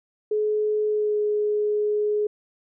sine tone with pitch glide, 425 to 419.6 Hz, G#4 to G#4, +40 to +18 cents, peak -20 dBFS, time 0.31-2.27 s, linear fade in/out 5 ms, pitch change -22 cents, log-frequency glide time 0.87-1.19 s, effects none

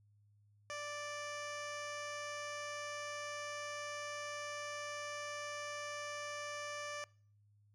15% pulse tone with low-pass filter, 587.3 Hz, D5, in tune, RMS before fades -44 dBFS, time 0.7-7.04 s, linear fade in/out 0 ms, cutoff 6600 Hz, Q 1.4, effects noise-tail reverb RT60 0.5 s tail -23 dB re dry + added 103 Hz sine -66 dBFS peak until 7.74 s

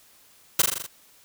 white noise with echo, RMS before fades -18 dBFS, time 0.59-0.62 s, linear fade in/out 5 ms, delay 41 ms, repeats 6, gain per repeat -3 dB, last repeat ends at 0.866 s, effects white hiss -56 dBFS RMS until 1.24 s

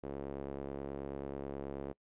sawtooth tone with band-pass filter, 69.3 Hz, C#2, in tune, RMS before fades -42 dBFS, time 0.03-1.93 s, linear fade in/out 10 ms, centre 430 Hz, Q 1.6, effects noise-tail reverb RT60 0.1 s tail -25 dB re dry + resampled to 8000 Hz

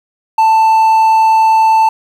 triangle tone, 885 Hz, A5, 10 cents sharp, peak -4 dBFS, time 0.38-1.89 s, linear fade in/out 5 ms, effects 7-bit

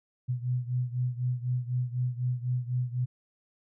sine beating tone pair, 123.47 / 127.47 Hz, B2 / C3, 0 / -45 cents, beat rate 4 Hz, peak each -29 / -32 dBFS, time 0.28-3.06 s, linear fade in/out 20 ms, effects none

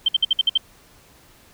sine tone bursts, 3128 Hz, G7, 4 cents flat, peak -13 dBFS, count 7, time 0.06-0.577 s, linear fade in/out 5 ms, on 25 ms, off 57 ms, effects pink hiss -52 dBFS RMS until 1.53 s

